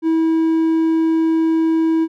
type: tone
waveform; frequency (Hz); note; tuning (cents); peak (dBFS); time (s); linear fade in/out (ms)
triangle; 323.9; E4; -30; -11; 0.02-2.08; 50
effects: none